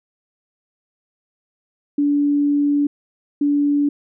sine tone pair in turn, 288.6 / 288.6 Hz, D4 / D4, -30 / -30 cents, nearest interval unison, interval 0 cents, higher neither, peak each -14 dBFS, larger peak neither, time 1.98-2.87 / 3.41-3.89 s, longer first, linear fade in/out 5 ms, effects none

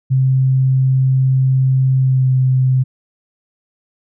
sine tone with pitch glide, 131.6 to 129.79 Hz, C3 to C3, +10 to -14 cents, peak -10 dBFS, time 0.1-2.84 s, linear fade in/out 20 ms, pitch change -24 cents, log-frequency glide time 1.98-2.3 s, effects none

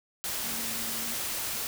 sine tone in noise, 227.2 Hz, A#3, 44 cents flat, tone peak -43 dBFS, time 0.44-1.14 s, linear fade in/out 0 ms, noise white, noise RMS -33 dBFS, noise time 0.24-1.67 s, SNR -13 dB, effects none

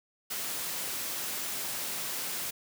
white high-pass noise, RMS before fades -35 dBFS, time 0.3-2.51 s, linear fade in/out 10 ms, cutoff 120 Hz, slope 12 dB/octave, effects none

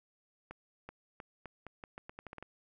accelerating click train, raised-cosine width 0.5 ms, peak -30 dBFS, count 13, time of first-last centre 0.51-2.426 s, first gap 380 ms, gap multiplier 0.82, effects none

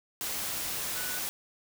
sine tone in noise, 1480 Hz, F#6, in tune, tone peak -40 dBFS, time 0.96-1.19 s, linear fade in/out 0 ms, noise white, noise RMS -34 dBFS, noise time 0.21-1.29 s, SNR -9 dB, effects none

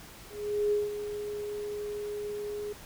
sine tone with ADSR envelope, 415.3 Hz, G#4, in tune, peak -23 dBFS, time 0.29-2.73 s, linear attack 430 ms, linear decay 180 ms, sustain -10 dB, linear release 6 ms, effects pink hiss -49 dBFS RMS until 2.85 s

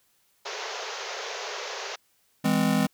pink band-pass noise, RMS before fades -35 dBFS, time 0.45-1.96 s, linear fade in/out 10 ms, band 390 to 6700 Hz, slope 96 dB/octave
square chord, E augmented, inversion none, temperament just, 164.81 / 206 / 257.5 Hz, E3 / G#3 / B#3, 0 / -14 / -28 cents, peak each -28 / -25 / -26 dBFS, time 2.44-2.87 s, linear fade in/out 10 ms
effects white hiss -67 dBFS RMS until 2.93 s

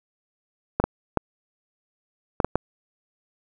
clicks, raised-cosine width 1 ms, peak -5 dBFS, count 6, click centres 0.8 / 0.84 / 1.173 / 2.402 / 2.446 / 2.556 s, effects none

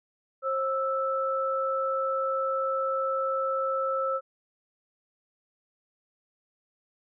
sine tone pair together, 534.2 / 1318.5 Hz, C5 / E6, +36 / 0 cents, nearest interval octave + major third, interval 1564 cents, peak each -28 dBFS, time 0.42-4.21 s, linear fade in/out 50 ms, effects none

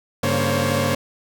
sawtooth tone cluster, 99.1 / 141.9 / 233.8 / 528 / 563 Hz, G2 / C#3 / A#3 / C5 / C#5, +19 / +41 / +5 / +16 / +27 cents, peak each -21 dBFS, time 0.23-0.95 s, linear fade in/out 5 ms, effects none

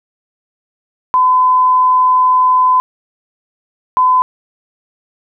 sine tone bursts at uneven times, 1014 Hz, B5, 45 cents sharp, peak -7 dBFS, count 2, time 1.14-2.8 / 3.97-4.22 s, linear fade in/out 0 ms, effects none

